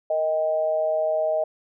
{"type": "tone with amplitude modulation", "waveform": "sine", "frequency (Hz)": 628, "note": "D#5", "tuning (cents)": 16, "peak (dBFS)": -17, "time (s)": [0.1, 1.44], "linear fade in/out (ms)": 5, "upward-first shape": "sine", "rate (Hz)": 165, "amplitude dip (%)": 65, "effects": []}